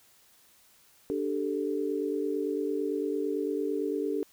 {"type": "chord", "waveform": "sine", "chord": "D suspended fourth", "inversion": "none", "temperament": "just", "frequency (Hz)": [293.7, 391.6, 440.5], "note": ["D4", "G4", "A4"], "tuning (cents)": [0, -2, 2], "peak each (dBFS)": -32, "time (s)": [1.1, 4.23], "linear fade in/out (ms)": 0, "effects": ["white hiss -61 dBFS RMS until 4.32 s"]}